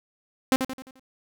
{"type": "tone with echo", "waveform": "sawtooth", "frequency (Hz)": 261.6, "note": "C4", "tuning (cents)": 0, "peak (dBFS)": -13, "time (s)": [0.52, 0.56], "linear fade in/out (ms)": 0, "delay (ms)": 87, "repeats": 5, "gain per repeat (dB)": -7, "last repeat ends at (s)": 0.995, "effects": []}